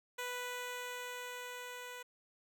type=tone with level ramp; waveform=10% pulse; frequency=493.9 Hz; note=B4; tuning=in tune; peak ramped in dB=-30 to -37 dBFS; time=0.18-2.03 s; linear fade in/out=10 ms; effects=none